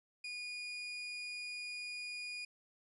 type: tone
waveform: 30% pulse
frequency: 2449 Hz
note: D#7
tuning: 28 cents flat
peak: -39 dBFS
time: 0.24-2.45 s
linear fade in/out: 5 ms
effects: resampled to 24000 Hz